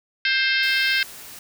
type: harmonic tone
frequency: 527 Hz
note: C5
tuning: 12 cents sharp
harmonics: 3 / 4 / 5 / 6 / 7 / 8 / 9 / 10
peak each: -22 / -24 / -26 / -28 / -29 / -30 / -31 / -32 dBFS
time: 0.25-1.03 s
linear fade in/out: 2 ms
type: noise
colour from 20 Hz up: white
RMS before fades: -40 dBFS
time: 0.63-1.39 s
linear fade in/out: 2 ms
effects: none